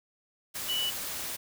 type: tone in noise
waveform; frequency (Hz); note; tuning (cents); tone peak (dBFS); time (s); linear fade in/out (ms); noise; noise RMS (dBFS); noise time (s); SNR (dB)
sine; 2960; F#7; 0; -28; 0.68-0.91; 20; white; -36; 0.54-1.37; +5
effects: none